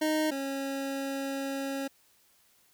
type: tone pair in turn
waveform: 25% pulse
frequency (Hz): 310 / 273.4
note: D#4 / C#4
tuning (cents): -6 / -24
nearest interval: major second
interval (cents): 218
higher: first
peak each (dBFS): -22 / -28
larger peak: first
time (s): 0.01-0.31 / 0.31-1.88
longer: second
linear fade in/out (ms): 10
effects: white hiss -65 dBFS RMS until 2.73 s